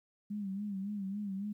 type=tone with vibrato; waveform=sine; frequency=200 Hz; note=G3; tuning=35 cents sharp; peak=-35 dBFS; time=0.3-1.53 s; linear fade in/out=10 ms; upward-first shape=sine; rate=3.6 Hz; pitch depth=82 cents each way; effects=12-bit